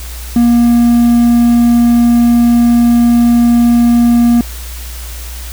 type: tone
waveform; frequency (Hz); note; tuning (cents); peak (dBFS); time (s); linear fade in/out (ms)
triangle; 237.1; A#3; +30; -3; 0.36-4.41; 2
effects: added 60 Hz sine -23 dBFS peak until 5.52 s + white hiss -30 dBFS RMS until 5.52 s

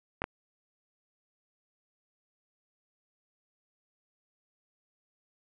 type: clicks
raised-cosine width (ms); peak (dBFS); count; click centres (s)
0.5; -16; 2; 0.219 / 0.241
effects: none

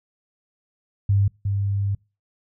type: tone pair in turn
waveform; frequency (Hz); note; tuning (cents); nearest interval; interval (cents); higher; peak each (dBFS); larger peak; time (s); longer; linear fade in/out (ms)
sine; 99.7 / 99.7; G2 / G2; +30 / +30; unison; 0; neither; -15 / -20; first; 1.09-1.28 / 1.45-1.95; second; 5
effects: noise-tail reverb RT60 0.3 s tail -26 dB re dry

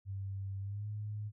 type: tone with pitch glide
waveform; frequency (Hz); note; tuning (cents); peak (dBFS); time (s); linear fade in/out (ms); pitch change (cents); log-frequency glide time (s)
sine; 97.6 to 105.21; G2 to G#2; -7 to +23; -37; 0.05-1.32; 50; +130; 0.6-0.87
effects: none

